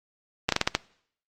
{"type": "slowing click train", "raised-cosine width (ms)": 0.2, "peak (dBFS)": -3, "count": 6, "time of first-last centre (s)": [0.49, 0.75], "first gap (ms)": 33, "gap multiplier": 1.23, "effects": ["noise-tail reverb RT60 0.6 s tail -21 dB re dry", "Opus 32 kbps"]}